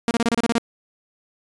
sawtooth tone bursts, 233.1 Hz, A#3, in tune, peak -13 dBFS, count 9, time 0.08-0.581 s, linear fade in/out 0 ms, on 29 ms, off 30 ms, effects resampled to 22050 Hz

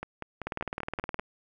two click trains, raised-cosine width 0.5 ms, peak -17 / -20 dBFS, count 15 / 7, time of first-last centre 0.47-1.195 / 0.03-1.191 s, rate 19.3 / 5.17 Hz, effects none

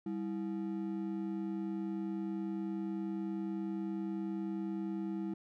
triangle ring-modulated tone, 261.6 Hz, C4, in tune, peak -30 dBFS, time 0.06-5.34 s, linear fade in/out 5 ms, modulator 65 Hz, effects none

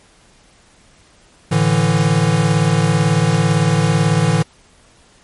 square chord, A suspended fourth, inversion none, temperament equal, 110 / 146.83 / 164.81 Hz, A2 / D3 / E3, 0 / 0 / 0 cents, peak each -19 / -17 / -16 dBFS, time 1.51-4.43 s, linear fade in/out 10 ms, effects pink hiss -50 dBFS RMS until 5.23 s + MP3 48 kbps

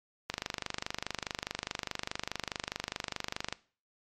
click train, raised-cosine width 0.2 ms, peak -15 dBFS, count 81, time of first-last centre 0.3-3.526 s, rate 24.8 Hz, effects noise-tail reverb RT60 0.4 s tail -19 dB re dry + MP3 64 kbps

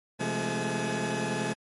20% pulse tone cluster, 131.9 / 172.6 / 209.3 / 219.9 / 851 Hz, C3 / F3 / G#3 / A3 / G#5, +14 / -20 / +14 / -1 / +42 cents, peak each -30 dBFS, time 0.19-1.54 s, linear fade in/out 20 ms, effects MP3 48 kbps

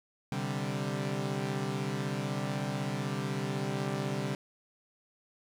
sawtooth chord, C suspended second, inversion none, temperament equal, 130.81 / 146.83 / 196 Hz, C3 / D3 / G3, 0 / 0 / 0 cents, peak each -32 dBFS, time 0.32-4.35 s, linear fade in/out 2 ms, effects low-pass 8000 Hz 12 dB/octave + 10-bit

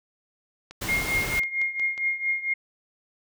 click train, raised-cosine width 0.2 ms, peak -24 dBFS, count 8, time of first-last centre 0.71-1.978 s, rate 5.52 Hz
pink noise, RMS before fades -31 dBFS, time 0.81-1.4 s, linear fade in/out 10 ms
sine tone with tremolo, 2134 Hz, C7, 34 cents sharp, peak -20 dBFS, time 0.88-2.54 s, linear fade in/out 10 ms, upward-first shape triangle, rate 4.4 Hz, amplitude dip 85%
effects none

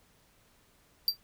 square tone with exponential decay, 4699 Hz, D8, in tune, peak -20 dBFS, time 1.08-1.17 s, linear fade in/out 1 ms, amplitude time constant 18 ms, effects pink hiss -65 dBFS RMS until 1.23 s

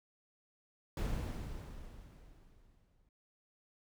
brown noise with exponential decay, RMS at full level -33 dBFS, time 0.97-3.09 s, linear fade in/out 2 ms, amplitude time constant 460 ms, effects none

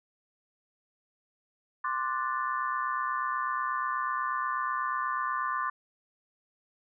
sine chord, D dominant seventh, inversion third, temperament equal, 1046.5 / 1174.7 / 1480 / 1760 Hz, C6 / D6 / F#6 / A6, 0 / 0 / 0 / 0 cents, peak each -32 / -32 / -38 / -37 dBFS, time 1.84-5.7 s, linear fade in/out 5 ms, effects none

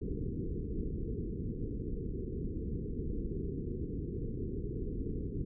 pink low-pass noise, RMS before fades -37 dBFS, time 0.01-5.45 s, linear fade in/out 10 ms, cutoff 460 Hz, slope 96 dB/octave, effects none

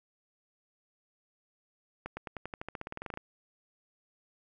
accelerating click train, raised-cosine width 0.5 ms, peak -23 dBFS, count 18, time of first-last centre 2.06-3.174 s, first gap 110 ms, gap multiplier 0.93, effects none

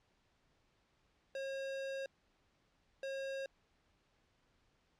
square tone bursts at uneven times, 541 Hz, C#5, 42 cents flat, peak -40 dBFS, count 2, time 1.35-2.06 / 3.03-3.46 s, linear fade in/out 2 ms, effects pink hiss -75 dBFS RMS until 4.99 s + low-pass 5000 Hz 12 dB/octave

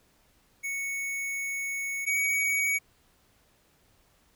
square tone pair in turn, 2217 / 2253 Hz, C#7 / C#7, 0 / +28 cents, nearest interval unison, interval 28 cents, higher second, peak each -31 / -25 dBFS, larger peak second, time 0.63-2.06 / 2.06-2.79 s, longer first, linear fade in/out 20 ms, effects pink hiss -65 dBFS RMS until 4.35 s

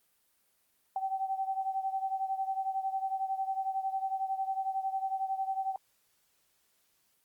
sine beating tone pair, 768 / 779 Hz, G5 / G5, -36 / -11 cents, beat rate 11 Hz, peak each -32 / -36 dBFS, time 0.96-5.76 s, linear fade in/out 2 ms, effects white hiss -72 dBFS RMS until 7.24 s + Opus 32 kbps

